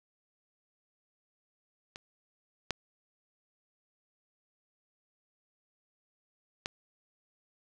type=clicks; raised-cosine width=0.2 ms; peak=-25 / -13 / -16 dBFS; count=3; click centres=1.959 / 2.707 / 6.659 s; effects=none